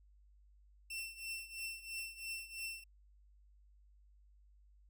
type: tone with tremolo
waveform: sawtooth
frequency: 2695 Hz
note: E7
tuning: 38 cents sharp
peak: -36 dBFS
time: 0.9-2.84 s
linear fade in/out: 5 ms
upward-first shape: triangle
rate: 3 Hz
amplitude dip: 85%
effects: added 50 Hz sine -62 dBFS peak until 4.89 s